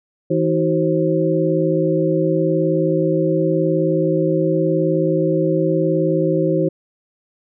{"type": "tone cluster", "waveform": "sine", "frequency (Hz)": [162, 317.7, 376.8, 531], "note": ["E3", "D#4", "F#4", "C5"], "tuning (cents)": [-30, 36, 32, 25], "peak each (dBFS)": -20, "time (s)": [0.3, 6.69], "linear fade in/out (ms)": 10, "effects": []}